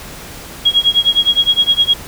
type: tone with tremolo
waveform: sine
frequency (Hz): 3297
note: G#7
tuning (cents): -13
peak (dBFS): -6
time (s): 0.65-1.94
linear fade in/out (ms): 10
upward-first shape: sine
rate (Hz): 9.7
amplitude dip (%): 95
effects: pink hiss -32 dBFS RMS until 2.07 s

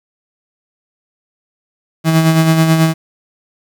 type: tone with tremolo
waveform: 35% pulse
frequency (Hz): 161.3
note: E3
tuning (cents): -37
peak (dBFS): -5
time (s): 2.04-2.94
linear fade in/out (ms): 50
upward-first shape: sine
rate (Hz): 9.2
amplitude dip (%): 45
effects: 7-bit

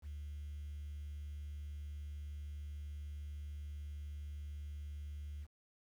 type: tone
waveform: triangle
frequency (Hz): 73.42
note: D2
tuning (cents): 0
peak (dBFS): -39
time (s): 0.02-5.47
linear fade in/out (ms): 50
effects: tanh soft clip ceiling -40 dBFS + 11-bit

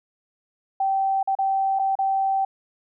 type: tone with dropouts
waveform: sine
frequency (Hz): 776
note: G5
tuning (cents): -18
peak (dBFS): -19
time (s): 0.8-2.45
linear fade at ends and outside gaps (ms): 5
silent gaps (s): 1.23-1.274 / 1.352-1.387 / 1.79-1.794 / 1.954-1.988
effects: none

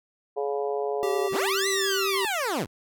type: harmonic tone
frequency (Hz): 141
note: C#3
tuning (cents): +30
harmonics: 3 / 4 / 5 / 6 / 7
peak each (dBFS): -27 / -33 / -32 / -39 / -40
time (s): 0.36-1.29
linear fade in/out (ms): 20
type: tone with vibrato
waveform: square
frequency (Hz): 388.8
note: G4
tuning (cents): -14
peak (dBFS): -27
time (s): 1.03-2.25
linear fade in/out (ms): 0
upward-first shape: sine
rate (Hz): 9.7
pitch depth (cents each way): 14
type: linear two-way sweep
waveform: 15% pulse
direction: up then down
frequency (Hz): 34.01 to 2038 to 64.5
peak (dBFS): -19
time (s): 1.31-2.67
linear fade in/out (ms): 50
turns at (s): 1.68
effects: none

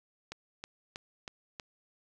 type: click train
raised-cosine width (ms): 0.2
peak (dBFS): -23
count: 5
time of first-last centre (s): 0.32-1.598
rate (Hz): 3.13
effects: none

